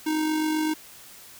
square tone with amplitude modulation, 311 Hz, D#4, 1 cent flat, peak -22 dBFS, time 0.06-0.74 s, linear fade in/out 10 ms, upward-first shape sine, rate 47.7 Hz, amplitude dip 35%, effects white hiss -47 dBFS RMS until 1.39 s

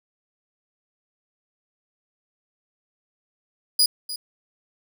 sawtooth tone with echo, 4913 Hz, D#8, 23 cents flat, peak -12 dBFS, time 3.79-3.86 s, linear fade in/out 5 ms, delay 300 ms, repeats 1, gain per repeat -14 dB, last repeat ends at 4.16 s, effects none

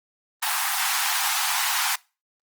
pink high-pass noise, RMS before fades -24 dBFS, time 0.42-1.96 s, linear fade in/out 10 ms, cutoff 750 Hz, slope 96 dB/octave, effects noise-tail reverb RT60 0.3 s tail -23 dB re dry + Opus 24 kbps

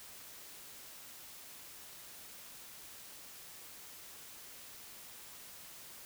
silence, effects white hiss -52 dBFS RMS until 6.05 s

